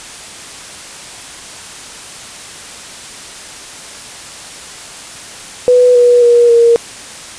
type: tone with pitch steps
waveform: sine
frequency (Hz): 495.5 / 486.1 / 477 / 468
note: B4 / B4 / A#4 / A#4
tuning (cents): +6 / -28 / +40 / +7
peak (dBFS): -4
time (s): 5.68-6.76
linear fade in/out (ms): 0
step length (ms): 270
effects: white hiss -30 dBFS RMS until 7.38 s + resampled to 22050 Hz